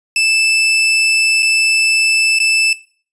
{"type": "tone with dropouts", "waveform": "sawtooth", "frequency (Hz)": 2637, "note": "E7", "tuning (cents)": 0, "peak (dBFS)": -8, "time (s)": [0.16, 2.73], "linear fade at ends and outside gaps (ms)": 2, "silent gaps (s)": [[1.424, 1.428], [2.388, 2.401]], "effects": ["noise-tail reverb RT60 0.4 s tail -17 dB re dry", "resampled to 24000 Hz"]}